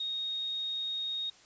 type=tone; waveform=sine; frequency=3729 Hz; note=A#7; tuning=in tune; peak=-32 dBFS; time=0-1.3 s; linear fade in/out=5 ms; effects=white hiss -58 dBFS RMS until 1.45 s + resampled to 16000 Hz